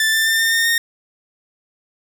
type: tone with pitch steps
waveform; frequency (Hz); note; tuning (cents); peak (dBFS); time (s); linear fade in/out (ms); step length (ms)
sawtooth; 1764 / 1779.4 / 1794.8 / 1810.5 / 1826.2 / 1842.1; A6 / A6 / A6 / A6 / A#6 / A#6; +4 / +19 / +34 / +49 / -36 / -21; -11; 0-0.78; 2; 130
effects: none